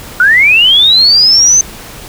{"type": "linear sweep", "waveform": "sine", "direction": "up", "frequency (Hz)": [1408, 6272], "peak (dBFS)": -3, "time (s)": [0.2, 1.61], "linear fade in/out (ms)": 2, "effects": ["pink hiss -29 dBFS RMS until 2.08 s"]}